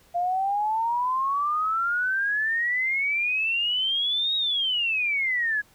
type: exponential two-way sweep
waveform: sine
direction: up then down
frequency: 690 to 3809 to 1658 Hz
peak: -22 dBFS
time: 0.14-5.62 s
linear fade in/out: 20 ms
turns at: 4.36 s
effects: pink hiss -58 dBFS RMS until 5.74 s